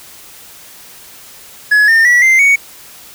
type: tone with pitch steps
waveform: triangle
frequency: 1692 / 1813.4 / 1943.6 / 2083 / 2233 Hz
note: G#6 / A#6 / B6 / C7 / C#7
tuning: +32 / -48 / -28 / -8 / +12 cents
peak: -4 dBFS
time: 1.71-2.56 s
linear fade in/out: 10 ms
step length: 170 ms
effects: white hiss -37 dBFS RMS until 3.14 s

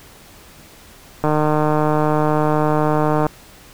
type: click train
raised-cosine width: 1 ms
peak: -4 dBFS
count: 309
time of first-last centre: 1.24-3.266 s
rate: 152 Hz
effects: pink hiss -44 dBFS RMS until 3.73 s

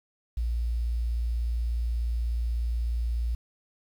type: tone with quantisation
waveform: sine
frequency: 58.27 Hz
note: A#1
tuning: in tune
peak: -25 dBFS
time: 0.37-3.35 s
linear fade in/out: 5 ms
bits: 9
effects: none

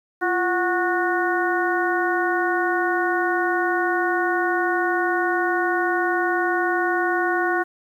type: harmonic tone with a mistuned harmonic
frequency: 366.5 Hz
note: F#4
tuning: 16 cents flat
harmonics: 1 / 2 / 3 / 4 / 5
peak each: -23 / -25 / -28 / -24 / -29 dBFS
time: 0.21-7.64 s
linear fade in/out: 20 ms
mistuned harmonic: 1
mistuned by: -98 cents
effects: 9-bit

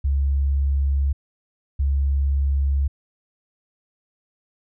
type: tone pair in turn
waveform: sine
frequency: 69.3 / 69.3 Hz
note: C#2 / C#2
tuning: 0 / 0 cents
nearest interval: unison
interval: 0 cents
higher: neither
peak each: -17 dBFS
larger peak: neither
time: 0.04-1.13 / 1.79-2.88 s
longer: neither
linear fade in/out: 10 ms
effects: none

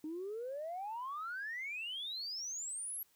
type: exponential sweep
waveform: sine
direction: up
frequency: 300.5 to 11840 Hz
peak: -38 dBFS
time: 0.04-3.03 s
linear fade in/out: 2 ms
effects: tanh soft clip ceiling -35 dBFS + white hiss -71 dBFS RMS until 3.15 s

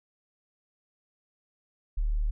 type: tone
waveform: sine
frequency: 37.65 Hz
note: D1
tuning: 44 cents sharp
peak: -24 dBFS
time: 1.97-2.31 s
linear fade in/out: 10 ms
effects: none

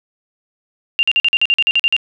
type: tone bursts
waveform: sine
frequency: 2787 Hz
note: F7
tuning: 4 cents flat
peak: -10 dBFS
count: 12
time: 0.99-1.965 s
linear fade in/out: 0 ms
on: 40 ms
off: 45 ms
effects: none

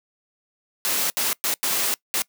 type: noise bursts at uneven times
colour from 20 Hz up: white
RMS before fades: -23 dBFS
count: 5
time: 0.85-1.1 / 1.17-1.33 / 1.44-1.54 / 1.63-1.94 / 2.14-2.22 s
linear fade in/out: 0 ms
effects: noise-tail reverb RT60 0.1 s tail -23 dB re dry + high-pass 200 Hz 12 dB/octave

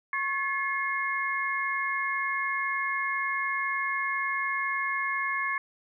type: tone cluster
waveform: sine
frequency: 1095 / 1719 / 2149 Hz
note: C#6 / A6 / C7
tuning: -22 / -41 / +46 cents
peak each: -31 dBFS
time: 0.13-5.58 s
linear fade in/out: 2 ms
effects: none

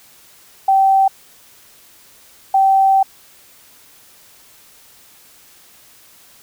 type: tone bursts at uneven times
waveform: sine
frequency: 775 Hz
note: G5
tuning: 20 cents flat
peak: -9 dBFS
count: 2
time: 0.68-1.08 / 2.54-3.03 s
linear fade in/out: 5 ms
effects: white hiss -47 dBFS RMS until 6.42 s

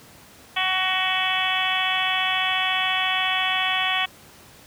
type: harmonic tone with a mistuned harmonic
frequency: 373.8 Hz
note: F#4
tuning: 18 cents sharp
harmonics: 2 / 3 / 4 / 5 / 6 / 7 / 8 / 9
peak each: -28 / -29 / -33 / -28 / -29 / -28 / -28 / -28 dBFS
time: 0.56-4.06 s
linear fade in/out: 10 ms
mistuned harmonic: 8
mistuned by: +18 cents
effects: pink hiss -48 dBFS RMS until 4.66 s + high-pass 80 Hz 12 dB/octave

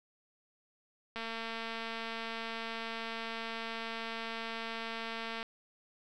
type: click train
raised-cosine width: 0.3 ms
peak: -24 dBFS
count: 970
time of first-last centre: 1.16-5.429 s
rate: 227 Hz
effects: none

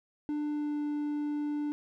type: tone with pitch glide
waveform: triangle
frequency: 297.2 to 295.1 Hz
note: D4 to D4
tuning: +21 to +8 cents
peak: -28 dBFS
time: 0.29-1.72 s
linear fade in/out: 0 ms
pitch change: -13 cents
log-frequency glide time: 0.48-0.8 s
effects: none

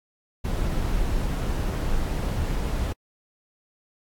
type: noise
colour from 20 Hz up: brown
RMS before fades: -25 dBFS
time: 0.44-2.93 s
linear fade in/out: 10 ms
effects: AAC 64 kbps

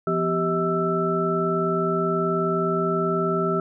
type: tone cluster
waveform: sine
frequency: 171.1 / 249.9 / 390.3 / 638 / 1325 Hz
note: F3 / B3 / G4 / D#5 / E6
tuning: -35 / +21 / -8 / +43 / +9 cents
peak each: -26 / -32 / -24 / -29 / -26 dBFS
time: 0.07-3.6 s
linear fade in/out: 2 ms
effects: none

